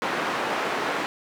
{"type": "band-pass noise", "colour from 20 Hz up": "white", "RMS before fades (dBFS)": -27, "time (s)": [0.02, 1.06], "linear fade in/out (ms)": 0, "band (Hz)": [250, 1500], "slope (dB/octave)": 12, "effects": []}